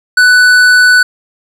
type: tone with tanh clipping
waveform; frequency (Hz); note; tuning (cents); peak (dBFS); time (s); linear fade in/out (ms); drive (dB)
sine; 1490; F#6; +12; -5; 0.17-1.03; 5; 13
effects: none